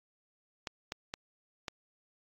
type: clicks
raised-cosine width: 0.2 ms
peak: -19 dBFS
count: 4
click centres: 0.672 / 0.921 / 1.139 / 1.682 s
effects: AAC 48 kbps